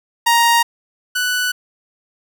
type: tone pair in turn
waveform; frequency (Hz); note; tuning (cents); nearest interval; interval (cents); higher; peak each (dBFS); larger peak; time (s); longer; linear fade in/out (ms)
sawtooth; 936 / 1485.8; A#5 / F#6; +7 / +7; minor sixth; 800; second; -7 / -13; first; 0.26-0.63 / 1.15-1.52; neither; 10
effects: none

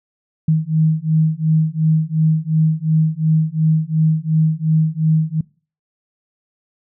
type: beating tone pair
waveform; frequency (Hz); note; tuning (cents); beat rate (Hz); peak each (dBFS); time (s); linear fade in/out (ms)
sine; 156.6 / 159.4; D#3 / D#3; +11 / +42; 2.8; -16; 0.48-5.41; 5
effects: noise-tail reverb RT60 0.4 s tail -24 dB re dry

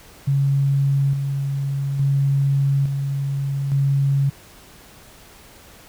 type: tone with tremolo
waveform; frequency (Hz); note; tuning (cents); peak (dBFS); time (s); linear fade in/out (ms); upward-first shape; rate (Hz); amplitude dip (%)
sine; 138.59; C#3; 0; -15; 0.27-4.3; 10; square; 0.58; 45
effects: pink hiss -46 dBFS RMS until 5.88 s

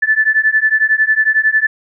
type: beating tone pair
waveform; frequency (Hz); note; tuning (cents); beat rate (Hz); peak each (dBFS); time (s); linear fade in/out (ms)
sine; 1743 / 1754; A6 / A6; -17 / -6; 11; -13; 0.02-1.67; 10
effects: none

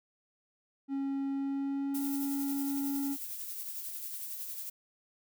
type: tone with pitch glide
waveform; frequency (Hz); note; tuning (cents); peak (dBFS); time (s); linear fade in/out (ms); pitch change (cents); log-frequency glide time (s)
triangle; 274.3 to 278.1; C#4 to C#4; -18 to +6; -29; 0.88-3.17; 50; +24; 1.3-2.01
type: noise with tremolo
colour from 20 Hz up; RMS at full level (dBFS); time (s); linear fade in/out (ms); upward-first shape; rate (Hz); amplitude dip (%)
violet; -39; 1.94-4.7; 10; sine; 11; 35
effects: none

